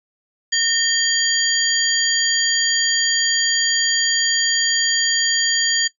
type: tone cluster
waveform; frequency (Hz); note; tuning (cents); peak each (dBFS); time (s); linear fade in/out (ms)
sine; 1833 / 3208 / 4692 / 6830; A#6 / G7 / D8 / G#8; -30 / +39 / -2 / +48; -21; 0.52-5.88; 10
effects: noise-tail reverb RT60 0.1 s tail -19 dB re dry